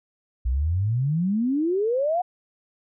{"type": "exponential sweep", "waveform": "sine", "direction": "up", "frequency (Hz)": [58, 740], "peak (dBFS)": -20, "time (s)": [0.45, 2.22], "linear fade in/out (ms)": 10, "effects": []}